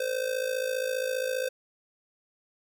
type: tone with amplitude modulation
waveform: square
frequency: 516 Hz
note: C5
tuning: 24 cents flat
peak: -25 dBFS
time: 0-1.49 s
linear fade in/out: 5 ms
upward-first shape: sine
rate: 55 Hz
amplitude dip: 75%
effects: none